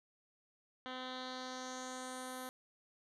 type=tone with low-pass filter sweep; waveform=10% pulse; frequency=256 Hz; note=C4; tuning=38 cents flat; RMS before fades=-45 dBFS; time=0.86-2.49 s; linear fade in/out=0 ms; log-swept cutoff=3000 to 12000 Hz; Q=2.9; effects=none